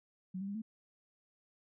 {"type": "tone with pitch steps", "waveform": "sine", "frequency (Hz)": [185.8, 196.3, 201.4, 220.3], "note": ["F#3", "G3", "G3", "A3"], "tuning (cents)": [7, 3, 47, 2], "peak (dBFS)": -37, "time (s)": [0.34, 0.62], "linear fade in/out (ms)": 10, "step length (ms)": 70, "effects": []}